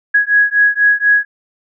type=beating tone pair; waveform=sine; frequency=1663 / 1667.1 Hz; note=G#6 / G#6; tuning=+2 / +6 cents; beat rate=4.1 Hz; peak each=-12 dBFS; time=0.14-1.25 s; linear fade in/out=10 ms; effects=none